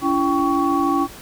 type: tone cluster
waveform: sine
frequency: 284.8 / 338.3 / 783 / 1121 Hz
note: C#4 / E4 / G5 / C#6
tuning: +47 / +45 / -2 / +19 cents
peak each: -20 / -22 / -24 / -21 dBFS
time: 0.01-1.08 s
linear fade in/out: 50 ms
effects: pink hiss -39 dBFS RMS until 1.21 s